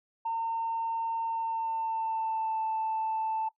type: tone with pitch glide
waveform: sine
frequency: 910 to 882.6 Hz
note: A#5 to A5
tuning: -42 to +5 cents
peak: -27 dBFS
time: 0.25-3.49 s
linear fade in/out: 10 ms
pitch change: -53 cents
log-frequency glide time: 1.24-2.63 s
effects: noise-tail reverb RT60 0.1 s tail -18 dB re dry + tanh soft clip ceiling -24 dBFS